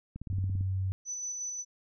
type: click train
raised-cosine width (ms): 5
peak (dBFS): -27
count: 9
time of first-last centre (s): 0.16-0.609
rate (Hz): 17.8
type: tone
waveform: sine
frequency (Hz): 94.8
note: F#2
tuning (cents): +43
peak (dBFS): -28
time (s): 0.3-0.92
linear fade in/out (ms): 0
type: tone with tremolo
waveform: sine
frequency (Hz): 5990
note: F#8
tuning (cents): +20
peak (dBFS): -33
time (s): 1.05-1.65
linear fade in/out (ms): 50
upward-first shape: square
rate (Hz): 5.6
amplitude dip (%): 25
effects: none